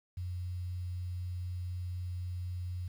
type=tone with quantisation; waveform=sine; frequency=89.6 Hz; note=F2; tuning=45 cents sharp; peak=-35 dBFS; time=0.17-2.88 s; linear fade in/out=5 ms; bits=10; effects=none